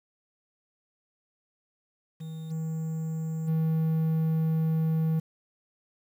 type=tone with level steps; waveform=triangle; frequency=160 Hz; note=D#3; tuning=49 cents sharp; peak=-33 / -27 / -21 dBFS; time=2.2-5.2 s; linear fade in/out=10 ms; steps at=2.5 / 3.47 s; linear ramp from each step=20 ms; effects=9-bit